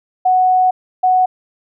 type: tone pair in turn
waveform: sine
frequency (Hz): 740 / 740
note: F#5 / F#5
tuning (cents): 0 / 0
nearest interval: unison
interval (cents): 0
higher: neither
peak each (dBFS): -9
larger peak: neither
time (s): 0.25-0.71 / 1.03-1.26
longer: first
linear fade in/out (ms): 10
effects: none